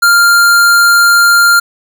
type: tone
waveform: square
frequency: 1396.9 Hz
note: F6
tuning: in tune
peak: -5 dBFS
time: 0.02-1.6 s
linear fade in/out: 10 ms
effects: none